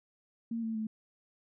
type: tone with pitch steps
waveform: sine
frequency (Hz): 229.8 / 224 / 218.4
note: A#3 / A3 / A3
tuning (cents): -25 / +31 / -13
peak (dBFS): -32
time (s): 0.51-0.87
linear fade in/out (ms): 5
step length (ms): 120
effects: none